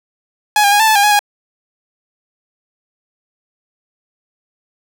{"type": "tone with pitch steps", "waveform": "sawtooth", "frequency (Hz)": [839, 806, 825, 883, 870, 808, 836, 823], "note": ["G#5", "G5", "G#5", "A5", "A5", "G#5", "G#5", "G#5"], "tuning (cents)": [17, 48, -12, 6, -20, -48, 11, -16], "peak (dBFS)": -5, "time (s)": [0.56, 1.192], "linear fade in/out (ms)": 2, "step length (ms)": 79, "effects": []}